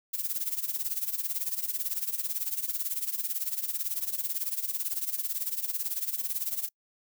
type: noise with tremolo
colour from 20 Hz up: violet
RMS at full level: -29 dBFS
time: 0.13-6.69 s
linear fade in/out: 10 ms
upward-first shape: sine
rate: 18 Hz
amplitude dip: 80%
effects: noise-tail reverb RT60 0.1 s tail -26 dB re dry